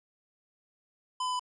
square tone with pitch steps, 1011 / 1004.6 / 998.2 Hz, B5 / B5 / B5, +40 / +29 / +18 cents, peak -30 dBFS, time 1.2-1.395 s, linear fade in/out 5 ms, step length 65 ms, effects resampled to 22050 Hz

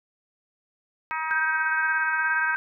harmonic tone, 317 Hz, D#4, 32 cents sharp, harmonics 3 / 4 / 5 / 6 / 7 / 8, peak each -30 / -32 / -34 / -36 / -37 / -38 dBFS, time 1.11-2.55 s, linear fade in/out 0 ms
sine tone with vibrato, 1568 Hz, G6, in tune, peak -23 dBFS, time 1.31-2.56 s, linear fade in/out 0 ms, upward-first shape triangle, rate 19 Hz, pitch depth 19 cents each way
effects none

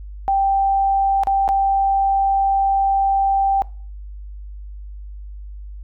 sine tone with dropouts, 784 Hz, G5, in tune, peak -14 dBFS, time 0.28-3.62 s, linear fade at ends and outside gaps 0 ms, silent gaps 1.235-1.271 / 1.479-1.489 s, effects noise-tail reverb RT60 0.4 s tail -21 dB re dry + added 50 Hz sine -31 dBFS peak until 5.83 s

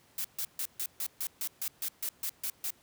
blue noise bursts, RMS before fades -34 dBFS, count 13, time 0.18-2.705 s, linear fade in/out 2 ms, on 65 ms, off 140 ms, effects pink hiss -63 dBFS RMS until 2.82 s + high-pass 80 Hz 12 dB/octave

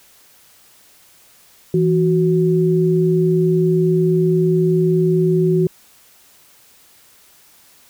sine tone pair together, 165 / 369.6 Hz, E3 / F#4, +2 / -2 cents, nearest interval octave + major second, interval 1396 cents, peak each -15 dBFS, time 1.74-5.67 s, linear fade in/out 2 ms, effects white hiss -50 dBFS RMS until 7.89 s

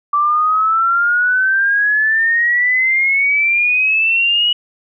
sine exponential sweep, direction up, 1161 to 2934 Hz, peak -11 dBFS, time 0.13-4.53 s, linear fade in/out 5 ms, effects none

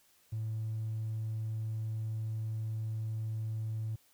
triangle tone, 110 Hz, A2, in tune, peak -30 dBFS, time 0.32-3.96 s, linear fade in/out 10 ms, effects tanh soft clip ceiling -30 dBFS + white hiss -67 dBFS RMS until 4.13 s

